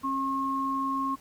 sine tone pair together, 270 / 1080 Hz, C#4 / C#6, -45 / -45 cents, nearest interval 2 octaves, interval 2400 cents, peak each -31 / -27 dBFS, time 0.03-1.16 s, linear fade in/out 20 ms, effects pink hiss -55 dBFS RMS until 1.2 s + MP3 96 kbps

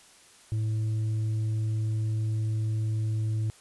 triangle tone with tanh clipping, 109.2 Hz, A2, 13 cents flat, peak -26 dBFS, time 0.52-3.5 s, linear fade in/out 0 ms, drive 8 dB, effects white hiss -55 dBFS RMS until 3.6 s + resampled to 24000 Hz

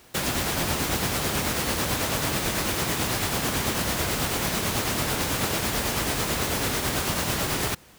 pink noise with tremolo, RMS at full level -24 dBFS, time 0.14-7.75 s, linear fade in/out 10 ms, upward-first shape sine, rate 9.1 Hz, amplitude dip 35%, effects pink hiss -52 dBFS RMS until 7.98 s + high-pass 60 Hz 12 dB/octave

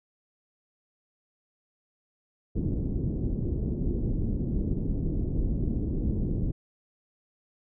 pink low-pass noise, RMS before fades -28 dBFS, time 2.55-6.52 s, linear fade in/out 10 ms, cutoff 340 Hz, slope 24 dB/octave, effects none

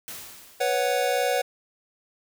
white noise with exponential decay, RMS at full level -36 dBFS, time 0.08-1.23 s, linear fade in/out 0 ms, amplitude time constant 250 ms
square chord, B suspended second, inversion none, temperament equal with one note detuned, 493.9 / 556.9 / 740 Hz, B4 / C#5 / F#5, 0 / +8 / 0 cents, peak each -27 dBFS, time 0.6-1.42 s, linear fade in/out 10 ms
effects none

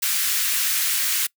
white high-pass noise, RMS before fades -22 dBFS, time 0.02-1.27 s, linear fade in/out 10 ms, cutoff 1400 Hz, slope 24 dB/octave, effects noise-tail reverb RT60 0.1 s tail -23 dB re dry

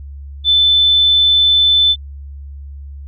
sine tone, 3520 Hz, A7, in tune, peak -8 dBFS, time 0.44-1.96 s, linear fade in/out 50 ms, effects added 70 Hz sine -28 dBFS peak until 3.07 s

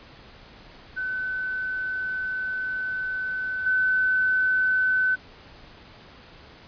sine tone with level steps, 1514 Hz, F#6, 39 cents sharp, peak -26 / -19 dBFS, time 0.96-5.16 s, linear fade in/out 20 ms, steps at 3.66 s, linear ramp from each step 5 ms, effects pink hiss -48 dBFS RMS until 6.67 s + resampled to 11025 Hz

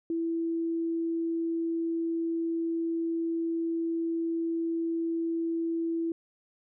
sine tone, 331.4 Hz, E4, 9 cents sharp, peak -27 dBFS, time 0.1-6.12 s, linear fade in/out 2 ms, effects none

